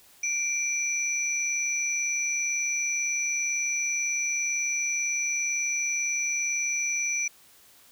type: tone pair together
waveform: sine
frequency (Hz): 2349 / 5919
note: D7 / F#8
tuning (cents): 0 / 0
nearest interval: octave + major third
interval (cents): 1600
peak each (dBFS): -28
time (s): 0.23-7.28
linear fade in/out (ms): 5
effects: white hiss -56 dBFS RMS until 7.91 s